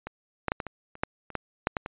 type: clicks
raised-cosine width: 0.5 ms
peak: -20 / -11 / -9 / -16 / -21 / -30 / -10 / -28 / -12 / -8 / -12 / -19 dBFS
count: 12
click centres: 0.07 / 0.483 / 0.519 / 0.602 / 0.667 / 0.954 / 1.035 / 1.303 / 1.353 / 1.671 / 1.768 / 1.861 s
effects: resampled to 8000 Hz